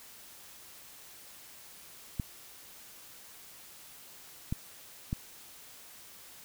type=clicks; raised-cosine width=5 ms; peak=-19 dBFS; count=3; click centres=2.198 / 4.525 / 5.129 s; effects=white hiss -52 dBFS RMS until 6.44 s